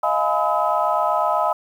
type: tone cluster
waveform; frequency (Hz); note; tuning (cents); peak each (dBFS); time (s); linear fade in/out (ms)
sine; 625 / 693 / 840 / 1008 / 1279; D#5 / F5 / G#5 / B5 / D#6; +8 / -14 / +19 / +35 / +47; -23; 0.03-1.53; 5
effects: tanh soft clip ceiling -6 dBFS + 8-bit